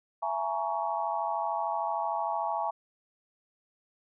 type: chord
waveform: sine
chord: A# half-diminished seventh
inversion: second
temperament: just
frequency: 671.3 / 839.1 / 932.3 / 1118.8 Hz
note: E5 / G#5 / A#5 / C#6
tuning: +31 / +18 / 0 / +16 cents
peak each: -34 / -32 / -34 / -36 dBFS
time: 0.22-2.71 s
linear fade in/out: 10 ms
effects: none